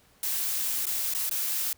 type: noise with dropouts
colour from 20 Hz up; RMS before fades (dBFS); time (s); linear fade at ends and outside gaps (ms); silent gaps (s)
blue; -29; 0.23-1.73; 2; 0.856-0.867 / 1.138-1.148 / 1.295-1.311
effects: pink hiss -61 dBFS RMS until 1.77 s